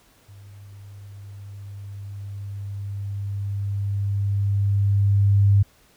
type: tone with level ramp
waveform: sine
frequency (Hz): 100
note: G2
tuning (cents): +35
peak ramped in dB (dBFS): -42 to -12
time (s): 0.28-5.63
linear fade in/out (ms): 10
effects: pink hiss -57 dBFS RMS until 5.96 s